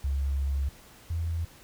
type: tone pair in turn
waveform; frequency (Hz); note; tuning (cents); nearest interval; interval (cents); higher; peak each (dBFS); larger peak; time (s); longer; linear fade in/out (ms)
sine; 68.9 / 83.02; C#2 / E2; -10 / +13; minor third; 323; second; -25 / -27; first; 0.04-0.69 / 1.1-1.45; first; 5
effects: pink hiss -53 dBFS RMS until 1.63 s